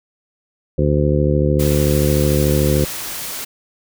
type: harmonic tone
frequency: 73.42 Hz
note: D2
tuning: in tune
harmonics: 1 / 2 / 3 / 4 / 5 / 6 / 7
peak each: -19 / -17 / -23 / -23 / -21 / -26 / -21 dBFS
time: 0.78-2.85 s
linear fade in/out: 5 ms
type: noise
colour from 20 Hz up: white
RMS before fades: -27 dBFS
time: 1.59-3.45 s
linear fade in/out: 10 ms
effects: none